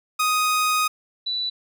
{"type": "tone pair in turn", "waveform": ["sawtooth", "sine"], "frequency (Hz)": [1248, 3962], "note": ["D#6", "B7"], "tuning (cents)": [5, 5], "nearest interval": "octave + minor sixth", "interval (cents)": 2000, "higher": "second", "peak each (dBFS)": [-15, -23], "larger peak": "first", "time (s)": [[0.19, 0.88], [1.26, 1.5]], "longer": "first", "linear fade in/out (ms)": 10, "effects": []}